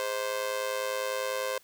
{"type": "tone with amplitude modulation", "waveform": "sawtooth", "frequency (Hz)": 521, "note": "C5", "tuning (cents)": -7, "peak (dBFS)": -22, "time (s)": [0, 1.58], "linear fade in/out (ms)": 0, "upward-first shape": "sine", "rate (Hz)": 110, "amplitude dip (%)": 80, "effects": ["white hiss -60 dBFS RMS until 1.63 s"]}